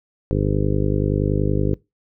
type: harmonic tone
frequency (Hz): 50.6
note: G#1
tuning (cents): -44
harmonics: 1 / 2 / 3 / 4 / 5 / 6 / 7 / 8 / 9 / 10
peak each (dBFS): -23 / -23 / -23 / -29 / -31 / -26 / -32 / -27 / -31 / -31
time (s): 0.31-1.74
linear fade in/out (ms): 0
effects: noise-tail reverb RT60 0.2 s tail -21 dB re dry